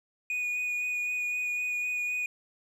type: tone with vibrato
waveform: triangle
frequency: 2466 Hz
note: D#7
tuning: 16 cents flat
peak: -27 dBFS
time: 0.3-2.26 s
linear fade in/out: 2 ms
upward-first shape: sine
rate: 3.9 Hz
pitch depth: 12 cents each way
effects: 11-bit